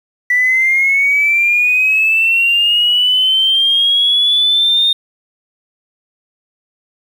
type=linear sweep; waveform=triangle; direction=up; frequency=1961 to 3671 Hz; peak=-6 dBFS; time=0.3-4.93 s; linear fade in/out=5 ms; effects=tanh soft clip ceiling -7 dBFS + 7-bit